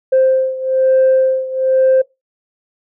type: beating tone pair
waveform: sine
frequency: 523.3 / 524.4 Hz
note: C5 / C5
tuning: 0 / +4 cents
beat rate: 1.1 Hz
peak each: -11 / -14 dBFS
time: 0.12-2.02 s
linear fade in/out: 10 ms
effects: noise-tail reverb RT60 0.2 s tail -22 dB re dry + tanh soft clip ceiling -5 dBFS